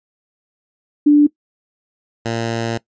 sine / 10% pulse tone pair in turn, 293.7 / 114.98 Hz, D4 / A#2, 0 / -23 cents, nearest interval octave + major third, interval 1623 cents, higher first, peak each -6 / -11 dBFS, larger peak first, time 1.06-1.27 / 2.25-2.78 s, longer second, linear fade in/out 10 ms, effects noise-tail reverb RT60 0.1 s tail -20 dB re dry + resampled to 16000 Hz

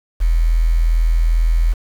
sine tone with quantisation, 41.2 Hz, E1, in tune, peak -11 dBFS, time 0.2-1.74 s, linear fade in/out 20 ms, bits 6, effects none

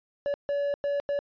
triangle tone bursts at uneven times, 570 Hz, C#5, 48 cents sharp, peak -23 dBFS, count 4, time 0.26-0.34 / 0.49-0.74 / 0.84-1 / 1.09-1.19 s, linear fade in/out 0 ms, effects resampled to 11025 Hz

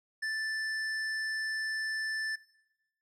sine tone with hard clipping, 1760 Hz, A6, in tune, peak -33 dBFS, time 0.22-2.36 s, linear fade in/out 10 ms, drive 14 dB, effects noise-tail reverb RT60 1.0 s tail -21 dB re dry + low-pass 8000 Hz 12 dB/octave

